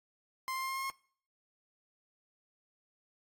30% pulse tone with pitch steps, 1046.5 / 1052.6 / 1058.7 / 1064.8 / 1071 / 1077.2 Hz, C6 / C6 / C6 / C6 / C6 / C#6, 0 / +10 / +20 / +30 / +40 / -50 cents, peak -32 dBFS, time 0.48-0.9 s, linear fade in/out 0 ms, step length 70 ms, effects noise-tail reverb RT60 0.5 s tail -22 dB re dry + AAC 64 kbps

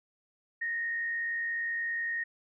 sine tone with frequency modulation, 1857 Hz, A#6, 7 cents flat, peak -30 dBFS, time 0.61-2.24 s, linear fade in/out 10 ms, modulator 70.3 Hz, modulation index 0.4, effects none

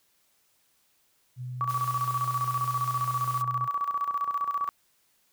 sine tone, 125.4 Hz, B2, 27 cents sharp, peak -33 dBFS, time 1.36-3.69 s, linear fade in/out 50 ms
sine tone with tremolo, 1143 Hz, D6, 47 cents flat, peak -24 dBFS, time 1.61-4.69 s, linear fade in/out 0 ms, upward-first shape square, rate 15 Hz, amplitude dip 65%
white noise, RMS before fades -44 dBFS, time 1.68-3.43 s, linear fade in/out 20 ms
effects white hiss -68 dBFS RMS until 5.32 s

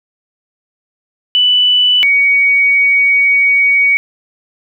sine tone pair in turn, 2979 / 2247 Hz, F#7 / C#7, +11 / +23 cents, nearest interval perfect fourth, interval 488 cents, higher first, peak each -7 dBFS, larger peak neither, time 1.35-2.03 / 2.03-3.97 s, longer second, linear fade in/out 0 ms, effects 8-bit

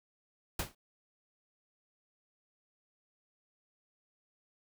pink noise with exponential decay, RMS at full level -30 dBFS, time 0.59-0.75 s, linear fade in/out 5 ms, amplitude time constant 33 ms, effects none

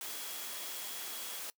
sine tone in noise, 3322 Hz, G#7, in tune, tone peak -51 dBFS, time 0.06-1.39 s, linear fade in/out 0 ms, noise white, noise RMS -42 dBFS, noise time 0.01-1.5 s, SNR -12 dB, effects noise-tail reverb RT60 0.1 s tail -23 dB re dry + high-pass 300 Hz 12 dB/octave

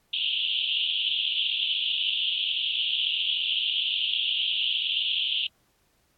pink band-pass noise, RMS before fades -27 dBFS, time 0.13-5.47 s, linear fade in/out 5 ms, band 2800 to 3500 Hz, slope 96 dB/octave, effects pink hiss -68 dBFS RMS until 6.17 s + AAC 64 kbps

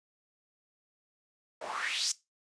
white noise with band-pass filter sweep, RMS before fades -34 dBFS, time 1.61-2.12 s, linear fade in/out 5 ms, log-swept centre 550 to 6700 Hz, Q 3.8, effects noise-tail reverb RT60 0.2 s tail -18 dB re dry + resampled to 22050 Hz

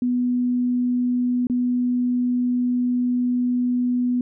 sine tone with dropouts, 246.8 Hz, B3, 1 cent flat, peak -18 dBFS, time 0.02-4.21 s, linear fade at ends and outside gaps 2 ms, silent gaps 1.47-1.498 s, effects none

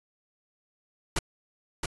pink noise with echo, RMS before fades -26 dBFS, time 1.16-1.19 s, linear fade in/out 5 ms, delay 670 ms, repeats 1, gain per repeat -4 dB, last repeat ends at 1.86 s, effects resampled to 24000 Hz

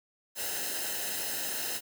white noise with comb filter, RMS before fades -34 dBFS, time 0.35-1.81 s, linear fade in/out 50 ms, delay 0.87 ms, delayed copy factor -0.7, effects none

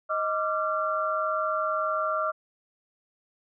sine tone cluster, 625 / 1176 / 1371 Hz, D#5 / D6 / F6, +8 / +2 / -32 cents, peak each -29 dBFS, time 0.09-2.32 s, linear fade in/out 20 ms, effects none

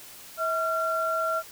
sine tone pair together, 647 / 1370.9 Hz, E5 / F6, -32 / -33 cents, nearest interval octave + minor second, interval 1299 cents, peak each -28 / -26 dBFS, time 0.37-1.43 s, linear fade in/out 50 ms, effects white hiss -46 dBFS RMS until 1.51 s

